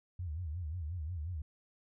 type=tone with vibrato; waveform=sine; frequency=82.41 Hz; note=E2; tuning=in tune; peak=-36 dBFS; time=0.19-1.42 s; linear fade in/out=5 ms; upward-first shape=sine; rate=5.6 Hz; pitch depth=190 cents each way; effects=none